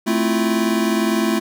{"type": "chord", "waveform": "square", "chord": "F major seventh", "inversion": "first", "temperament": "equal", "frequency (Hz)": [220, 261.6, 329.6, 349.2], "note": ["A3", "C4", "E4", "F4"], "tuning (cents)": [0, 0, 0, 0], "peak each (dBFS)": [-20, -26, -23, -24], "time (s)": [0.06, 1.4], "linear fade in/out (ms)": 20, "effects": []}